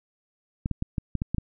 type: clicks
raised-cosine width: 5 ms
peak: -14 dBFS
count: 8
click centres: 0.659 / 0.713 / 0.824 / 0.982 / 1.153 / 1.219 / 1.346 / 1.383 s
effects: none